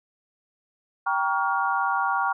sine chord, G half-diminished seventh, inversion none, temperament just, 784 / 940.8 / 1128.9 / 1411.2 Hz, G5 / Bb5 / Db6 / F6, 0 / +16 / +31 / +18 cents, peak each -27 dBFS, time 1.06-2.33 s, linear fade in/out 10 ms, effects none

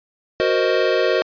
square chord, C half-diminished seventh, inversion second, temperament equal, 370 / 466.2 / 523.3 / 622.3 Hz, Gb4 / Bb4 / C5 / Eb5, 0 / 0 / 0 / 0 cents, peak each -22 dBFS, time 0.4-1.22 s, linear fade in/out 0 ms, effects resampled to 11025 Hz

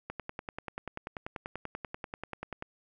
click train, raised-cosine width 0.5 ms, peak -22 dBFS, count 27, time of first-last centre 0.1-2.624 s, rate 10.3 Hz, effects none

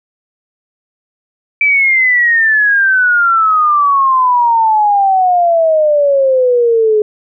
sine exponential sweep, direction down, 2334 to 420 Hz, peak -7 dBFS, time 1.61-7.02 s, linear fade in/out 2 ms, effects none

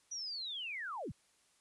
sine linear sweep, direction down, 5920 to 52.4 Hz, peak -39 dBFS, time 0.11-1.12 s, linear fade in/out 10 ms, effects white hiss -71 dBFS RMS until 1.6 s + resampled to 24000 Hz

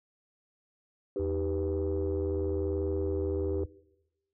sine chord, Eb augmented, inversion none, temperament equal, 311.1 / 392 / 493.9 Hz, Eb4 / G4 / B4, 0 / 0 / 0 cents, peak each -36 / -30 / -35 dBFS, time 1.16-3.64 s, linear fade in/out 2 ms
sine tone with pitch glide, 82.41 to 81.56 Hz, E2 to E2, 0 to -18 cents, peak -32 dBFS, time 1.19-3.66 s, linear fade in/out 10 ms, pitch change -18 cents, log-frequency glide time 1.66-3.23 s
effects noise-tail reverb RT60 1.0 s tail -21 dB re dry + tanh soft clip ceiling -22 dBFS

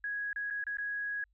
sine tone with dropouts, 1661.2 Hz, G#6, in tune, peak -33 dBFS, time 0.04-1.24 s, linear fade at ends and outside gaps 2 ms, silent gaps 0.33-0.36 / 0.502-0.507 / 0.64-0.667 / 0.771-0.784 s, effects added 50 Hz sine -68 dBFS peak until 1.33 s

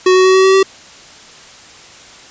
square tone with pitch steps, 370 / 373 / 376 / 379.1 / 382.2 / 385.3 Hz, F#4 / F#4 / F#4 / F#4 / G4 / G4, 0 / +14 / +28 / +42 / -44 / -30 cents, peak -7 dBFS, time 0.06-0.63 s, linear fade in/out 5 ms, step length 95 ms, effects white hiss -38 dBFS RMS until 2.3 s + resampled to 16000 Hz

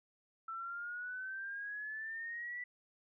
sine exponential sweep, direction up, 1326 to 1975.5 Hz, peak -40 dBFS, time 0.48-2.64 s, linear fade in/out 5 ms, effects none

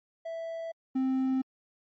triangle tone pair in turn, 659.3 / 262.3 Hz, E5 / C4, 0 / +4 cents, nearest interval octave + major third, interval 1596 cents, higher first, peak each -32 / -23 dBFS, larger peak second, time 0.25-0.72 / 0.95-1.42 s, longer neither, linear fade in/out 10 ms, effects MP3 32 kbps

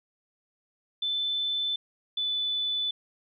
sine tone pair in turn, 3520 / 3490 Hz, A7 / A7, 0 / -15 cents, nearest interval unison, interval 15 cents, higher first, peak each -26 / -26 dBFS, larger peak neither, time 1.02-1.76 / 2.17-2.91 s, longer neither, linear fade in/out 5 ms, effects none

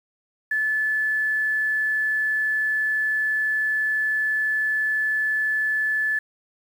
sine tone with quantisation, 1734 Hz, A6, 26 cents flat, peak -20 dBFS, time 0.51-6.19 s, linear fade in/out 5 ms, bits 8, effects none

